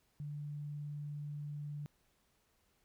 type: tone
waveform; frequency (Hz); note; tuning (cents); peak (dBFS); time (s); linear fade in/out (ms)
sine; 146.83; D3; 0; -40; 0.2-1.86; 0
effects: pink hiss -75 dBFS RMS until 2.84 s